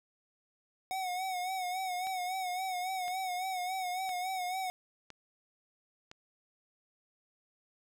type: tone with vibrato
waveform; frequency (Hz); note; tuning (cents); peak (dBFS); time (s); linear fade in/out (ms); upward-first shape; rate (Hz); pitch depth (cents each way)
square; 740; F#5; 0; -34; 0.91-4.7; 0; sine; 3.6; 58
type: click train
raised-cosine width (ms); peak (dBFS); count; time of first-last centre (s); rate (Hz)
0.2; -30; 5; 2.07-6.114; 0.989
effects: none